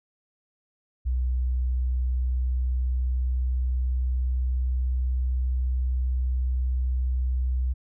sine tone with pitch glide, 62.6 to 63.22 Hz, B1 to B1, +24 to +41 cents, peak -22 dBFS, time 1.05-7.74 s, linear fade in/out 20 ms, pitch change +17 cents, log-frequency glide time 1.28-5.25 s, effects none

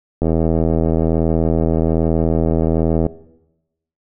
click train, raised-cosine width 2 ms, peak -4 dBFS, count 232, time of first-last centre 0.22-3.065 s, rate 81.2 Hz, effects noise-tail reverb RT60 0.9 s tail -17 dB re dry

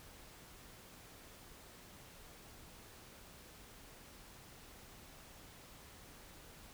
silence, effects pink hiss -57 dBFS RMS until 6.73 s

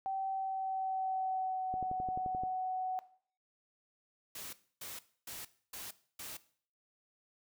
sine tone with pitch glide, 771 to 745.6 Hz, G5 to F#5, -29 to +13 cents, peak -33 dBFS, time 0.06-2.99 s, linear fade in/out 0 ms, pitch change -58 cents, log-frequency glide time 0.28-1.95 s
click train, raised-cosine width 2 ms, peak -30 dBFS, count 9, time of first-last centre 1.74-2.436 s, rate 11.5 Hz
white noise bursts, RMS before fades -45 dBFS, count 5, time 4.35-6.37 s, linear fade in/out 5 ms, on 180 ms, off 280 ms
effects noise-tail reverb RT60 0.5 s tail -17 dB re dry

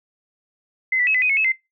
sine tone with pitch steps, 2051 / 1967 / 2572 / 2011 / 2504 / 2191 / 2588 / 2074 Hz, C7 / B6 / E7 / B6 / D#7 / C#7 / E7 / C7, -35 / -7 / -43 / +31 / +10 / -21 / -32 / -16 cents, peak -16 dBFS, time 0.92-1.52 s, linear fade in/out 5 ms, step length 75 ms, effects noise-tail reverb RT60 0.2 s tail -21 dB re dry

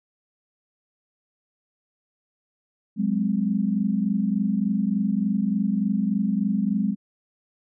sine tone cluster, 184 / 207.4 / 258.1 Hz, F#3 / G#3 / C4, -9 / -2 / -23 cents, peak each -26 / -22 / -29 dBFS, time 2.96-6.96 s, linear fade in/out 50 ms, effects none

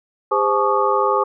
sine tone cluster, 404.5 / 517 / 858 / 1118 / 1219 Hz, G#4 / C5 / A5 / C#6 / D#6, -46 / -21 / -44 / +14 / -36 cents, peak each -21 dBFS, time 0.31-1.24 s, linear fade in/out 10 ms, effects none

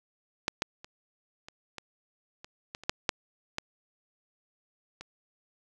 clicks, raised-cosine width 0.2 ms, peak -9 / -10 / -27 / -27 / -22 / -27 / -21 / -28 / -8 / -7 / -14 / -25 dBFS, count 12, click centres 0.481 / 0.621 / 0.845 / 1.485 / 1.783 / 2.445 / 2.749 / 2.836 / 2.895 / 3.092 / 3.584 / 5.01 s, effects none

